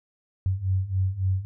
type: beating tone pair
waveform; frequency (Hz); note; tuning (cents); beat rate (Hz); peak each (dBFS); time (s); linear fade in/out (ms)
sine; 92.5 / 96.1; F#2 / G2; 0 / -34; 3.6; -27 / -24; 0.46-1.45; 0
effects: none